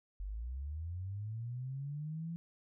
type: linear sweep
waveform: sine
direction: up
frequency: 45.21 to 170 Hz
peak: -38 dBFS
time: 0.2-2.36 s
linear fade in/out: 0 ms
effects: none